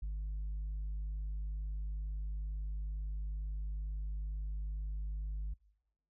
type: tone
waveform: sine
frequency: 51.1 Hz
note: G#1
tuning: 27 cents flat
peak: -33 dBFS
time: 0.02-5.54 s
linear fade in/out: 10 ms
effects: noise-tail reverb RT60 1.0 s tail -26 dB re dry + tanh soft clip ceiling -35 dBFS